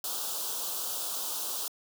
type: band-stop noise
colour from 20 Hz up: white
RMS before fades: -34 dBFS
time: 0.04-1.68 s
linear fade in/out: 2 ms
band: 1400 to 3000 Hz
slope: 48 dB/octave
effects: high-pass 400 Hz 12 dB/octave